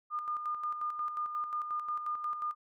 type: tone with tremolo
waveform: sine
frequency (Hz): 1213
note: D#6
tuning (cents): -44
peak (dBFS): -31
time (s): 0.1-2.55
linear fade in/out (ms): 50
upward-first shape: square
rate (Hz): 5.6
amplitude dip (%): 50
effects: none